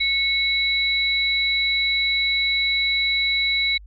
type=tone pair together; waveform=sine; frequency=2200 / 3920 Hz; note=C#7 / B7; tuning=-14 / -14 cents; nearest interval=minor seventh; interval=1000 cents; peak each=-21 dBFS; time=0-3.78 s; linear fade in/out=10 ms; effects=added 50 Hz sine -40 dBFS peak until 3.86 s